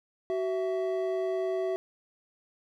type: tone pair together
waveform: triangle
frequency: 376.6 / 660 Hz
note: F#4 / E5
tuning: +31 / +2 cents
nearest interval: minor seventh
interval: 971 cents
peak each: -27 / -30 dBFS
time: 0.3-1.76 s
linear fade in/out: 0 ms
effects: none